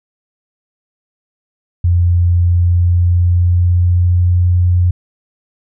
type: tone with pitch glide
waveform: sine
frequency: 87.31 to 88.99 Hz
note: F2 to F2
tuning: 0 to +33 cents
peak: -8 dBFS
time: 1.84-4.91 s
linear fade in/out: 5 ms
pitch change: +33 cents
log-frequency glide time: 2.37-4.48 s
effects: none